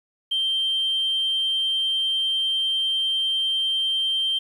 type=tone; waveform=sine; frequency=3145 Hz; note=G7; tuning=5 cents sharp; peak=-19 dBFS; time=0.31-4.39 s; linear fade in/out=10 ms; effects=tanh soft clip ceiling -17 dBFS + 9-bit